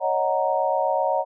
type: chord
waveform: sine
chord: D# minor seventh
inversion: third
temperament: equal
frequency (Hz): 554.4 / 622.3 / 740 / 932.3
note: C#5 / D#5 / F#5 / A#5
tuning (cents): 0 / 0 / 0 / 0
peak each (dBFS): -25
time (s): 0-1.25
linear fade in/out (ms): 50
effects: none